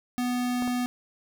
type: tone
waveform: square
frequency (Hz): 246.9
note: B3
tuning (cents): 0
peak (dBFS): -26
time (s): 0.18-0.86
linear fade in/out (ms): 0
type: clicks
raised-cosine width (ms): 1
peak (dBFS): -24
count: 2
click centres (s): 0.623 / 0.677
effects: none